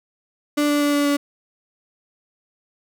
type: tone with pitch steps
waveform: 35% pulse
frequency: 293.7 / 291.8 / 290 / 288.2 / 286.3 Hz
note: D4 / D4 / D4 / D4 / D4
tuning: 0 / -11 / -22 / -33 / -44 cents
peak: -15 dBFS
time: 0.57-1.17 s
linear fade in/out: 10 ms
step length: 120 ms
effects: none